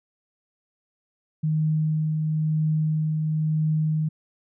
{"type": "tone with tremolo", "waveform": "sine", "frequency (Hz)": 155.56, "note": "D#3", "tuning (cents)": 0, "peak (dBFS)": -19, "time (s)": [1.43, 4.09], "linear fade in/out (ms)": 10, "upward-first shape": "triangle", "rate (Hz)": 0.99, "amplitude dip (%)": 30, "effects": []}